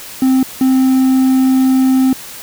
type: tone pair in turn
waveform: triangle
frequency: 261.6 / 261.6 Hz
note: C4 / C4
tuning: 0 / 0 cents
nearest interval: unison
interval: 0 cents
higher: neither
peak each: -6 dBFS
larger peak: neither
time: 0.22-0.43 / 0.61-2.13 s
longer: second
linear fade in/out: 2 ms
effects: white hiss -31 dBFS RMS until 2.42 s